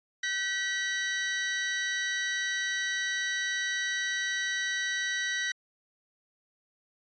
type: tone pair together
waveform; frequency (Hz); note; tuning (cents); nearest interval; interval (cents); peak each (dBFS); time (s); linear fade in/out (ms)
sawtooth; 1534 / 1932.7; G6 / B6; -38 / -38; major third; 400; -31 / -26; 0.23-5.52; 5
effects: resampled to 16000 Hz